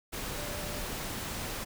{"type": "tone in noise", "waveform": "sine", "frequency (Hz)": 589, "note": "D5", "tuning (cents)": 5, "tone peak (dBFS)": -44, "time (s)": [0.37, 0.86], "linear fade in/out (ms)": 20, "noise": "pink", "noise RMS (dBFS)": -37, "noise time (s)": [0.12, 1.65], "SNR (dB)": -10, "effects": []}